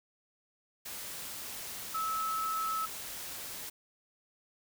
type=tone in noise; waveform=sine; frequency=1300 Hz; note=E6; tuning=24 cents flat; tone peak=-31 dBFS; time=1.94-2.86 s; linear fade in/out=10 ms; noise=white; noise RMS=-42 dBFS; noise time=0.85-3.7 s; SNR=+8 dB; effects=none